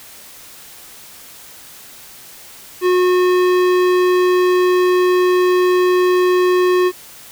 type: tone with tanh clipping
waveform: sine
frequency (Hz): 363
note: F#4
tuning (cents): -33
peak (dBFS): -13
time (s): 2.81-6.92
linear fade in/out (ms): 50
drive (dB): 18
effects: white hiss -39 dBFS RMS until 7.31 s